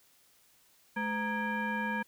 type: tone with frequency modulation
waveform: sine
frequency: 932.3 Hz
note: A#5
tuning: in tune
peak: -30 dBFS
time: 0.96-2.03 s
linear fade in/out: 10 ms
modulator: 719 Hz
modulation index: 1.5
effects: white hiss -65 dBFS RMS until 2.07 s